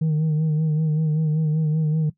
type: tone with vibrato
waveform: sine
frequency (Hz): 155.56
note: D#3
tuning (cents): 0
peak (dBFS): -15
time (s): 0.01-2.1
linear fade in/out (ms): 10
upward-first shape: sine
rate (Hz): 5.2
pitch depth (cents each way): 45
effects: noise-tail reverb RT60 0.1 s tail -18 dB re dry + tanh soft clip ceiling -17 dBFS